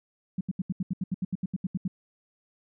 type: tone bursts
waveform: sine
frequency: 184.7 Hz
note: F#3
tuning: 3 cents flat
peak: -25 dBFS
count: 15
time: 0.38-1.879 s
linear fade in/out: 5 ms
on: 29 ms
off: 76 ms
effects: none